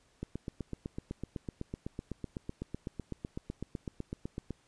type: click train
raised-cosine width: 3 ms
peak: -24 dBFS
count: 35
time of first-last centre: 0.23-4.507 s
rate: 7.95 Hz
effects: pink hiss -68 dBFS RMS until 4.67 s + resampled to 22050 Hz